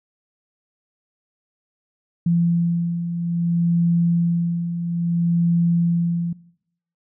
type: beating tone pair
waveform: sine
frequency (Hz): 170 / 170.6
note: F3 / F3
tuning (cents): -46 / -40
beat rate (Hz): 0.6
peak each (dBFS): -25 / -18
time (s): 2.26-6.33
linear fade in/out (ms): 5
effects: noise-tail reverb RT60 0.7 s tail -20 dB re dry